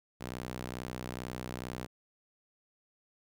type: tone with high-pass filter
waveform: sawtooth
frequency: 62.3 Hz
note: B1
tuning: 16 cents sharp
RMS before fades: -41 dBFS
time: 0.2-1.87 s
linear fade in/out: 20 ms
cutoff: 130 Hz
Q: 0.64
effects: none